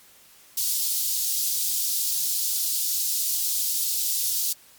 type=high-pass noise; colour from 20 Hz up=white; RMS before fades=-25 dBFS; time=0.57-4.53 s; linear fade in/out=5 ms; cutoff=4000 Hz; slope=24 dB/octave; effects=white hiss -53 dBFS RMS until 4.78 s + MP3 96 kbps

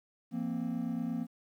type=chord; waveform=triangle; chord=F suspended fourth; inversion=none; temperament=equal with one note detuned; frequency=171.12 / 233.1 / 261.6 Hz; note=F3 / Bb3 / C4; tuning=-35 / 0 / 0 cents; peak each=-36 / -32 / -35 dBFS; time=0.31-1.27 s; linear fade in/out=50 ms; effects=tanh soft clip ceiling -23 dBFS + 11-bit

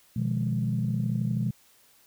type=chord; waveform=sine; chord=F half-diminished seventh; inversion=second; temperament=equal; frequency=123.47 / 155.56 / 174.61 / 207.7 Hz; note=Cb3 / Eb3 / F3 / Ab3; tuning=0 / 0 / 0 / 0 cents; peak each=-27 / -32 / -32 / -30 dBFS; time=0.16-1.51 s; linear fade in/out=5 ms; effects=tanh soft clip ceiling -16 dBFS + white hiss -60 dBFS RMS until 2.06 s

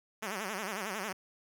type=tone with vibrato; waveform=5% pulse; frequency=202.8 Hz; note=G#3; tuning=41 cents flat; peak=-24 dBFS; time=0.22-1.13 s; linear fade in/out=10 ms; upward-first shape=sine; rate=11 Hz; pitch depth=170 cents each way; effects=none

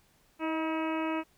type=harmonic tone with a mistuned harmonic; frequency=320 Hz; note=D#4; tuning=49 cents sharp; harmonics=1 / 2 / 3 / 4 / 5 / 6 / 7 / 8 / 9; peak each=-31 / -37 / -37 / -40 / -46 / -48 / -45 / -42 / -51 dBFS; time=0.39-1.24 s; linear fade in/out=50 ms; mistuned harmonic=2; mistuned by=-24 cents; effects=pink hiss -66 dBFS RMS until 1.37 s

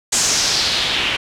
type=noise with low-pass filter sweep; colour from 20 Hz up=white; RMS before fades=-18 dBFS; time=0.12-1.17 s; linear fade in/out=10 ms; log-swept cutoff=7500 to 2700 Hz; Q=2.8; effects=none

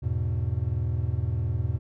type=chord; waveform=triangle; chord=E major; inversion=none; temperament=equal; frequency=82.41 / 103.83 / 123.47 Hz; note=E2 / G#2 / B2; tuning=0 / 0 / 0 cents; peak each=-27 dBFS; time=0.02-1.79 s; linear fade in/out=20 ms; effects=none

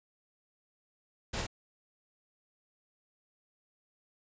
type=noise with echo; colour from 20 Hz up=pink; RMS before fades=-35 dBFS; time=1.33-1.42 s; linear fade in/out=10 ms; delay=48 ms; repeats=1; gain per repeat=-2 dB; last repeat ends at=1.468 s; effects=resampled to 16000 Hz

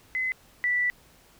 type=tone pair in turn; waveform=sine; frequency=2035 / 1966.8 Hz; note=C7 / B6; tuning=-49 / -8 cents; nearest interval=minor second; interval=59 cents; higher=first; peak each=-25 / -22 dBFS; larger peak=second; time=0.15-0.32 / 0.64-0.9 s; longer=second; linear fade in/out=0 ms; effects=pink hiss -57 dBFS RMS until 1.39 s

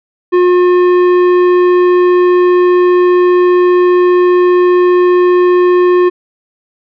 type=tone with tanh clipping; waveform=sine; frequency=358.5 Hz; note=F4; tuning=45 cents sharp; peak=-7 dBFS; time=0.32-6.1 s; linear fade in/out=20 ms; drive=12 dB; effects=none

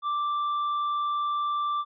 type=tone with tanh clipping; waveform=sine; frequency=1174.7 Hz; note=D6; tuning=in tune; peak=-26 dBFS; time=0.02-1.85 s; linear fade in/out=50 ms; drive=5 dB; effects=resampled to 11025 Hz

